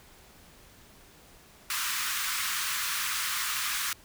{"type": "high-pass noise", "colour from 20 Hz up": "pink", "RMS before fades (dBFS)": -31, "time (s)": [1.7, 3.93], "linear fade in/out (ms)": 2, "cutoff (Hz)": 1100, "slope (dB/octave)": 48, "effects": ["pink hiss -55 dBFS RMS until 4.04 s"]}